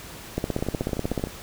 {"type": "two click trains", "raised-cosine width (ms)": 2, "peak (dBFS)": [-20, -11], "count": [10, 15], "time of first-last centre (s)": [[0.59, 1.272], [0.38, 1.239]], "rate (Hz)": [13.2, 16.3], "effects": ["pink hiss -41 dBFS RMS until 1.42 s"]}